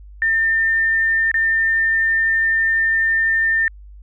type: tone with dropouts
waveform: sine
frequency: 1803 Hz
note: A6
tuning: 42 cents sharp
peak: -14 dBFS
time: 0.22-3.68 s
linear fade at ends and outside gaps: 1 ms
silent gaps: 1.315-1.342 s
effects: added 50 Hz sine -37 dBFS peak until 4.02 s